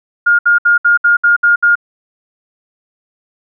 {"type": "tone bursts", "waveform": "sine", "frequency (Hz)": 1418, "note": "F6", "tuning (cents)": 26, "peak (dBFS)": -6, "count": 8, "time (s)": [0.26, 1.755], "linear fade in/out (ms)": 10, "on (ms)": 130, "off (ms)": 65, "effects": []}